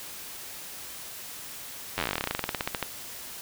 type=slowing click train; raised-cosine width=0.3 ms; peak=-11 dBFS; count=26; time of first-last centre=1.98-2.827 s; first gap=10 ms; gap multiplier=1.09; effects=white hiss -41 dBFS RMS until 3.41 s